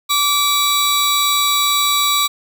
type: tone pair together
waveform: sawtooth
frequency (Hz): 1157 / 3884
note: D6 / B7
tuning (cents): -26 / -30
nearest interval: octave + major sixth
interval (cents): 2096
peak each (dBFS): -13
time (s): 0.09-2.28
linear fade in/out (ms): 20
effects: none